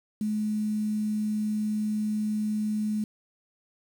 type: tone with quantisation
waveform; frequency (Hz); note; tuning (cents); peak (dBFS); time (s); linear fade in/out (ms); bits
sine; 212.9; G#3; +43; -25; 0.21-3.04; 2; 8
effects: none